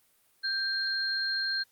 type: tone pair together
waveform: sine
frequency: 1578 / 4213 Hz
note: G6 / C8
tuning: +11 / +11 cents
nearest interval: octave + perfect fourth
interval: 1700 cents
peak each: -31 / -30 dBFS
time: 0.43-1.64 s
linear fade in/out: 20 ms
effects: white hiss -67 dBFS RMS until 1.71 s + Opus 32 kbps